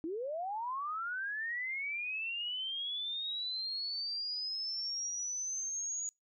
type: linear sweep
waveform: sine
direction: up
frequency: 303.2 to 6800 Hz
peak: -35 dBFS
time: 0.04-6.09 s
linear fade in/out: 0 ms
effects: noise-tail reverb RT60 0.2 s tail -24 dB re dry